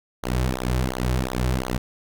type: tone with flanger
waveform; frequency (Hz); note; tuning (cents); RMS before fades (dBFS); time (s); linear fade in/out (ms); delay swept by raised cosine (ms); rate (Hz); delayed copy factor
sawtooth; 63; B1; +35; -24; 0.23-1.78; 5; 0.38 to 4.28; 2.8; -0.95
effects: none